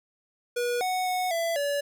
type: tone with pitch steps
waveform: square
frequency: 483.9 / 739 / 734 / 669 / 572 Hz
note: B4 / F#5 / F#5 / E5 / D5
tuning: -35 / -2 / -14 / +25 / -46 cents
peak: -26 dBFS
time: 0.56-1.81 s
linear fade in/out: 10 ms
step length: 250 ms
effects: none